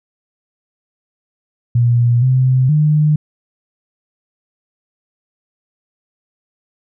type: tone with pitch steps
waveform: sine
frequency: 119.7 / 129.3 / 151.5 Hz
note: A#2 / C3 / D#3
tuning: +46 / -20 / -46 cents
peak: -9 dBFS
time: 1.75-3.16 s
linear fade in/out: 5 ms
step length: 470 ms
effects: none